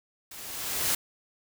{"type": "noise with level ramp", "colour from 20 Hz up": "white", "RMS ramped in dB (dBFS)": [-44, -25], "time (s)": [0.31, 0.95], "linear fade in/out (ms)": 5, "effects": []}